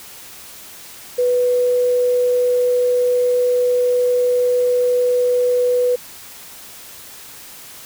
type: tone with quantisation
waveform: sine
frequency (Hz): 493.9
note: B4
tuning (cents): 0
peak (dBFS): -13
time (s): 1.18-5.96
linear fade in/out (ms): 10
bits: 7
effects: white hiss -38 dBFS RMS until 7.85 s